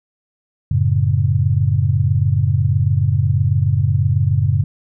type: chord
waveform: sine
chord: F# minor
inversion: none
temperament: just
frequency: 92.5 / 111 / 138.75 Hz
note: F#2 / A2 / C#3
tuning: 0 / +16 / +2 cents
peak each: -17 dBFS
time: 0.71-4.64 s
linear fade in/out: 5 ms
effects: none